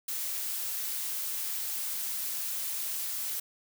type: noise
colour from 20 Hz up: blue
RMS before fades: -34 dBFS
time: 0.08-3.4 s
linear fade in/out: 5 ms
effects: none